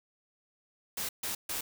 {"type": "noise bursts", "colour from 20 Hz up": "white", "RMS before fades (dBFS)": -35, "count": 3, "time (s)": [0.97, 1.61], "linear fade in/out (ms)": 5, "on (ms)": 120, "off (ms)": 140, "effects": []}